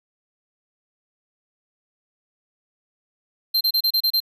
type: tone bursts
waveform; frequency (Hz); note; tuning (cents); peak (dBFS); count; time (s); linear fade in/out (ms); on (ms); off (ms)
square; 4149; C8; -15; -17; 7; 3.54-4.203; 10; 69; 30
effects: none